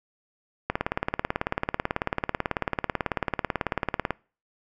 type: click train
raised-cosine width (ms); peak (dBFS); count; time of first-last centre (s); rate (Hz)
0.5; -9; 63; 0.7-4.107; 18.2
effects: noise-tail reverb RT60 0.4 s tail -25 dB re dry